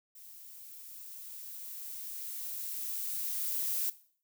violet noise with level ramp, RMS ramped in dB -52 to -32 dBFS, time 0.15-3.9 s, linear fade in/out 5 ms, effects noise-tail reverb RT60 0.5 s tail -17 dB re dry

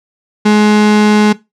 35% pulse tone, 210.8 Hz, G#3, 26 cents sharp, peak -4 dBFS, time 0.45-1.33 s, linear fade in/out 10 ms, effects noise-tail reverb RT60 0.2 s tail -18 dB re dry + low-pass 6000 Hz 12 dB/octave

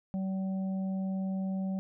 harmonic tone, 190.7 Hz, G3, 47 cents flat, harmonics 1 / 3 / 4, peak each -30 / -45 / -49 dBFS, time 0.14-1.79 s, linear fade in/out 0 ms, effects none

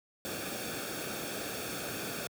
pink noise with comb filter, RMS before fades -38 dBFS, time 0.25-2.27 s, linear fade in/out 0 ms, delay 1 ms, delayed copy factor -0.65, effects high-pass 100 Hz 12 dB/octave

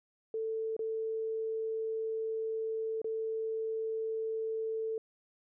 sine tone with dropouts, 443.9 Hz, A4, 15 cents sharp, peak -32 dBFS, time 0.34-4.98 s, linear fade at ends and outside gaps 2 ms, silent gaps 0.766-0.792 / 3.017-3.044 s, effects none

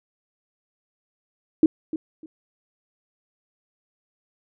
sine tone with echo, 315.1 Hz, D#4, 22 cents sharp, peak -10 dBFS, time 1.63-1.66 s, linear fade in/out 2 ms, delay 300 ms, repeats 2, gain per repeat -14 dB, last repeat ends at 2.26 s, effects none

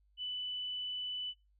sine tone, 2988 Hz, F#7, 16 cents sharp, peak -37 dBFS, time 0.17-1.34 s, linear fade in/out 50 ms, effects noise-tail reverb RT60 0.2 s tail -17 dB re dry + added 50 Hz sine -67 dBFS peak until 1.59 s

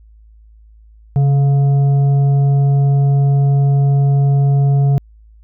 sine tone with frequency modulation, 138.59 Hz, C#3, in tune, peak -9 dBFS, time 1.16-4.98 s, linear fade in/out 0 ms, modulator 565 Hz, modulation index 0.21, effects added 54 Hz sine -41 dBFS peak until 5.43 s

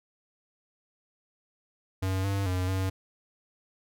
square tone with pitch steps, 94.7 / 98.6 / 91.7 / 94.8 Hz, F#2 / G2 / F#2 / F#2, +41 / +11 / -15 / +43 cents, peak -27 dBFS, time 2.02-2.9 s, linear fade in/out 10 ms, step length 220 ms, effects none

